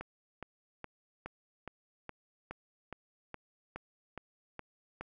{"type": "click train", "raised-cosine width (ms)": 0.5, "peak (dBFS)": -26, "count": 13, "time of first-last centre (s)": [0.01, 5.01], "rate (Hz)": 2.4, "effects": []}